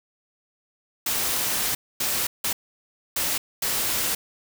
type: noise bursts at uneven times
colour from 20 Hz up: white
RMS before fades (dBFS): -25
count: 5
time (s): 1.06-1.75 / 2-2.27 / 2.44-2.53 / 3.16-3.38 / 3.62-4.15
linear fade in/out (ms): 5
effects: none